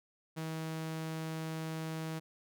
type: tone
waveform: sawtooth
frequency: 160 Hz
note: D#3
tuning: 49 cents sharp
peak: -33 dBFS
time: 0.36-2.2 s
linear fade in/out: 20 ms
effects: none